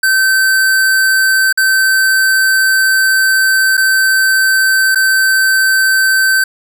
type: tone with dropouts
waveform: square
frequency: 1544 Hz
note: G6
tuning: 27 cents flat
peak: -9 dBFS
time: 0.03-6.44 s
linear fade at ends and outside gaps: 5 ms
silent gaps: 1.527-1.574 / 3.77-3.776 / 4.948-4.956 s
effects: none